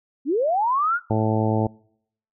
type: linear sweep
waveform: sine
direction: up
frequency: 246.9 to 1480 Hz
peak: -18 dBFS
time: 0.25-1 s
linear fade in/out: 50 ms
type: harmonic tone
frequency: 109.4 Hz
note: A2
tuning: 9 cents flat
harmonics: 1 / 2 / 3 / 4 / 5 / 6 / 7 / 8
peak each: -22 / -25 / -27 / -28 / -29 / -30 / -30 / -31 dBFS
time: 1.1-1.67 s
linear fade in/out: 5 ms
effects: noise-tail reverb RT60 0.7 s tail -26 dB re dry